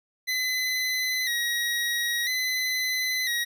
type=tone with vibrato; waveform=25% pulse; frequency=1959 Hz; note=B6; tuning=15 cents flat; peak=-21 dBFS; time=0.27-3.45 s; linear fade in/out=20 ms; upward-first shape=square; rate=0.5 Hz; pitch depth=55 cents each way; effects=none